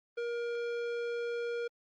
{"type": "tone with tanh clipping", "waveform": "sine", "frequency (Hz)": 472.9, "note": "A#4", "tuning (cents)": 25, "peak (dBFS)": -35, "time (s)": [0.17, 1.68], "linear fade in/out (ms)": 10, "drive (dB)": 15, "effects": ["Opus 24 kbps"]}